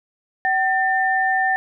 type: tone pair together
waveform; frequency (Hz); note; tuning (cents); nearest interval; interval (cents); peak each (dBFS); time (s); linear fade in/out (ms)
sine; 762.1 / 1797; G5 / A6; -49 / +36; octave + minor third; 1485; -19; 0.45-1.56; 0
effects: none